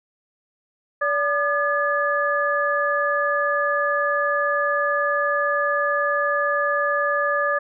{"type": "tone cluster", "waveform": "sine", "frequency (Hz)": [576, 1208, 1707], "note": ["D5", "D6", "G#6"], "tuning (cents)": [-34, 48, 47], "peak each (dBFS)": -23, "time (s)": [1.01, 7.59], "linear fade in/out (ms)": 10, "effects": []}